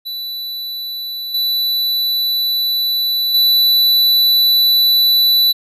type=tone with level steps; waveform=square; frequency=3970 Hz; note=B7; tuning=8 cents sharp; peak=-23 / -15 / -10 dBFS; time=0.05-5.53 s; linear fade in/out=20 ms; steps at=1.34 / 3.34 s; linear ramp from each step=5 ms; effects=resampled to 32000 Hz